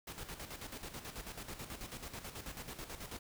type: noise with tremolo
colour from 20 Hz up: pink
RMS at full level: -45 dBFS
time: 0.07-3.19 s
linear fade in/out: 5 ms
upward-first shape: square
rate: 9.2 Hz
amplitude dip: 60%
effects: none